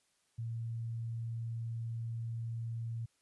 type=tone; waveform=sine; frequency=115.1 Hz; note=A#2; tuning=22 cents flat; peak=-36 dBFS; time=0.38-3.06 s; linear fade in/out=10 ms; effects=white hiss -75 dBFS RMS until 3.21 s + resampled to 24000 Hz